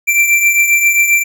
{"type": "beating tone pair", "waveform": "square", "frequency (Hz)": [2349, 2356.5], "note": ["D7", "D7"], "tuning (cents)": [0, 5], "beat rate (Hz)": 7.5, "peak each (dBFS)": [-10, -17], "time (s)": [0.07, 1.24], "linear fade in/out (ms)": 20, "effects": []}